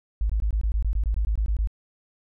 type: tone bursts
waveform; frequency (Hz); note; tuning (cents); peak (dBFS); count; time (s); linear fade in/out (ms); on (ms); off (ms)
sine; 52.7; G#1; +26; -20; 14; 0.21-1.673; 0; 85; 21
effects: none